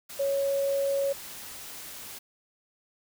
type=tone in noise; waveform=sine; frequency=554.4 Hz; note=C#5; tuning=in tune; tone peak=-24 dBFS; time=0.19-1.13 s; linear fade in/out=10 ms; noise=white; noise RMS=-42 dBFS; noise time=0.09-2.19 s; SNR=+15 dB; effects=none